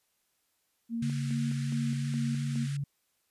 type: tone with tremolo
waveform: sine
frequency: 231.4 Hz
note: A#3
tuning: 13 cents flat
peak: -30 dBFS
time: 0.89-2.68 s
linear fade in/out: 50 ms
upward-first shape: square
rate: 2.4 Hz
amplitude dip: 50%
type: band-pass noise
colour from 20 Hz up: pink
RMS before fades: -49 dBFS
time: 1.02-2.77 s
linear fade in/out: 5 ms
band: 1400 to 10000 Hz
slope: 48 dB/octave
type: tone with vibrato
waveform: sine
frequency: 140 Hz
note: C#3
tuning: 18 cents sharp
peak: -30 dBFS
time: 1.02-2.84 s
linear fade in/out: 5 ms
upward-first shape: sine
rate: 3 Hz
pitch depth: 20 cents each way
effects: white hiss -75 dBFS RMS until 3.3 s + resampled to 32000 Hz